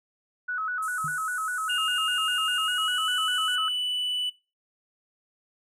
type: tone with vibrato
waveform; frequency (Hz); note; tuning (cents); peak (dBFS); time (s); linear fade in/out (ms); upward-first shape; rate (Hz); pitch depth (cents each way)
sine; 1377; F6; -25; -27; 0.48-3.69; 10; square; 5; 120
type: band-pass noise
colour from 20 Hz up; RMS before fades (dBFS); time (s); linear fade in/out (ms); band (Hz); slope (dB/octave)
pink; -42; 0.82-3.56; 10; 7400 to 11000; 48
type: tone with exponential decay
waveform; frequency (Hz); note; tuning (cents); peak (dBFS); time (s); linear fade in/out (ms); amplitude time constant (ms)
sine; 151.3; D#3; -48; -31; 1.04-1.23; 5; 41
type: tone with pitch glide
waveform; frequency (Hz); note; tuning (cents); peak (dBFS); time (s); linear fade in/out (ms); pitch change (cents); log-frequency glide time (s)
triangle; 2831 to 2975; F7 to F#7; +23 to +9; -25; 1.69-4.3; 10; +86; 2.57-3.06
effects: noise-tail reverb RT60 0.3 s tail -20 dB re dry